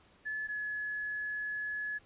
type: tone pair in turn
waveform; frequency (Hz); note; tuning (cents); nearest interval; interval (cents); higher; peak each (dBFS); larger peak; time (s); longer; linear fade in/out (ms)
sine; 1724 / 1701.2; A6 / G#6; -36 / +41; unison; 23; first; -34 / -34; neither; 0.25-0.48 / 0.48-1.99; second; 20
effects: pink hiss -63 dBFS RMS until 2.05 s + resampled to 8000 Hz